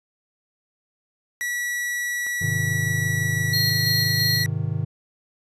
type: tone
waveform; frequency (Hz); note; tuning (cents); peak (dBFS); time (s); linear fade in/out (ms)
45% pulse; 1940; B6; -31; -24; 1.41-4.46; 0
type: click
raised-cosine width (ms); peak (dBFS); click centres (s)
0.5; -27; 2.266
type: chord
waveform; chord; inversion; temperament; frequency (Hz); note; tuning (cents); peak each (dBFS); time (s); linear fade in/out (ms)
triangle; Ab major; none; just; 103.83 / 129.78 / 155.74; Ab2 / C3 / Eb3; 0 / -14 / +2; -25; 2.41-4.85; 10
type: tone with tremolo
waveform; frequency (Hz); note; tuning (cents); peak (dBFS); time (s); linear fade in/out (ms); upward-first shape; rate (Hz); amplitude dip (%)
square; 4230; C8; +18; -21; 3.53-4.44; 5; square; 3; 30
effects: resampled to 32000 Hz